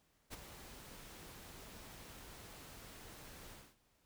pink noise with ADSR envelope, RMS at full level -45 dBFS, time 0.3-3.76 s, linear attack 35 ms, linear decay 18 ms, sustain -9 dB, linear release 240 ms, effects pink hiss -75 dBFS RMS until 4.05 s

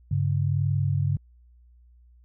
sine tone pair together, 99.84 / 141.2 Hz, G2 / C#3, +32 / +32 cents, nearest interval tritone, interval 600 cents, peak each -24 dBFS, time 0.11-1.17 s, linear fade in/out 5 ms, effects added 60 Hz sine -52 dBFS peak until 2.24 s

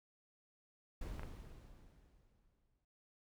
brown noise with exponential decay, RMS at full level -43 dBFS, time 1.01-2.85 s, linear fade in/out 5 ms, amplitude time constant 400 ms
clicks, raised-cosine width 0.5 ms, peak -33 / -34 dBFS, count 2, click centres 1.195 / 1.233 s
effects none

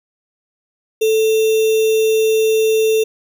sine tone with sample-and-hold, 440 Hz, A4, in tune, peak -11 dBFS, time 1.01-3.04 s, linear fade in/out 10 ms, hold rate 3150 Hz, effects none

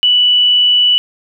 sine tone, 2961 Hz, F#7, 1 cent sharp, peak -7 dBFS, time 0.03-0.98 s, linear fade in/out 0 ms, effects none

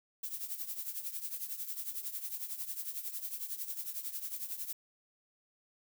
violet noise with tremolo, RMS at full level -37 dBFS, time 0.23-4.73 s, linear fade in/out 5 ms, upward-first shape triangle, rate 11 Hz, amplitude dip 80%, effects none

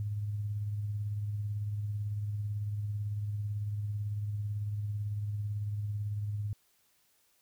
sine tone with tremolo, 103.83 Hz, G#2, in tune, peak -30 dBFS, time 0-6.53 s, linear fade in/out 0 ms, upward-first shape triangle, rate 18 Hz, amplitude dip 40%, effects white hiss -70 dBFS RMS until 7.41 s

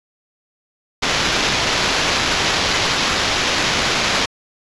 blue noise with sample-and-hold, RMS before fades -18 dBFS, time 1.02-4.26 s, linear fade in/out 10 ms, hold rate 8820 Hz, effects resampled to 22050 Hz

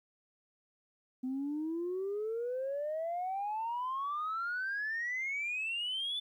sine exponential sweep, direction up, 252.4 to 3520 Hz, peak -32 dBFS, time 1.23-6.2 s, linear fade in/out 10 ms, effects tanh soft clip ceiling -30 dBFS + 12-bit

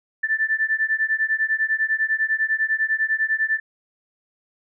sine beating tone pair, 1760 / 1770 Hz, A6 / A6, 0 / +10 cents, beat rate 10 Hz, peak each -22 dBFS, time 0.23-3.6 s, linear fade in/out 10 ms, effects none

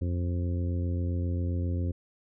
harmonic tone, 87.5 Hz, F2, 4 cents sharp, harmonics 1 / 2 / 3 / 4 / 5 / 6, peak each -27 / -38 / -37 / -42 / -47 / -45 dBFS, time 0.01-1.92 s, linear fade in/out 10 ms, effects none

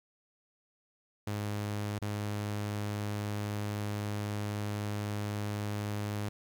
sawtooth tone with dropouts, 103.83 Hz, G#2, in tune, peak -29 dBFS, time 1.27-6.29 s, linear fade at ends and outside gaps 5 ms, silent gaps 1.988-2.017 s, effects 11-bit

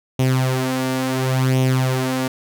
sawtooth tone with flanger, 130 Hz, C3, 11 cents flat, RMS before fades -19 dBFS, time 0.19-2.28 s, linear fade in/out 5 ms, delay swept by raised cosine 0.32 to 4.32 ms, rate 0.71 Hz, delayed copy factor +0.65, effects none

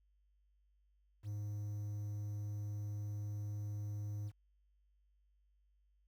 triangle tone with quantisation, 103.83 Hz, G#2, in tune, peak -37 dBFS, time 1.23-4.32 s, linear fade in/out 50 ms, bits 11, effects added 50 Hz sine -70 dBFS peak until 6.07 s

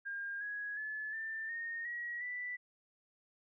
sine tone with pitch steps, 1610 / 1665.8 / 1723.6 / 1783.3 / 1845.1 / 1909.1 / 1975.3 Hz, G6 / G#6 / A6 / A6 / A#6 / A#6 / B6, +46 / +5 / -36 / +23 / -18 / +41 / 0 cents, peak -38 dBFS, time 0.05-2.57 s, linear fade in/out 20 ms, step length 360 ms, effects none

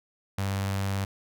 sawtooth tone with notch filter, 98 Hz, G2, in tune, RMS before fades -29 dBFS, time 0.38-1.05 s, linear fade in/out 5 ms, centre 340 Hz, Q 1.3, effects none

